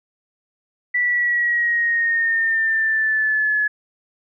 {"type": "exponential sweep", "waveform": "sine", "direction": "down", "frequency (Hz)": [1967, 1700], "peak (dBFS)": -16, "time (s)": [0.94, 3.68], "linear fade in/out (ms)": 10, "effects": []}